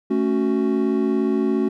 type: chord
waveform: triangle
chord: F# minor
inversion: first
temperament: equal with one note detuned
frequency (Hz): 220 / 277.2 / 371.1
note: A3 / C#4 / F#4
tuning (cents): 0 / 0 / +5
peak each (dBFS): -20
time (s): 0.1-1.69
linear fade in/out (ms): 10
effects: none